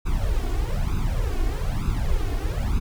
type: noise with flanger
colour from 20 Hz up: brown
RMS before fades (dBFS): -23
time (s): 0.05-2.8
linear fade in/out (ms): 20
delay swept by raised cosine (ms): 0.79 to 2.79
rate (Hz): 1.1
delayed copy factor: +0.9
effects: none